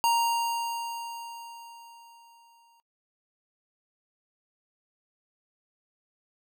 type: tone with exponential decay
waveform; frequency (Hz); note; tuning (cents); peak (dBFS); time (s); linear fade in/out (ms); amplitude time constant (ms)
square; 932.3; A#5; 0; -21; 0.04-2.8; 0; 600
effects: noise-tail reverb RT60 0.1 s tail -20 dB re dry